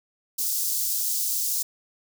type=high-pass noise; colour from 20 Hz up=white; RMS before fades=-26 dBFS; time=0.38-1.63 s; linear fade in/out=10 ms; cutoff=4900 Hz; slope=24 dB/octave; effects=none